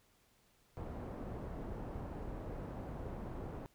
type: low-pass noise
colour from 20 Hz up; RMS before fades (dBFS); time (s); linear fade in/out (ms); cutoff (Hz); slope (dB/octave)
pink; -44; 0.77-3.66; 0; 750; 12
effects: pink hiss -71 dBFS RMS until 3.74 s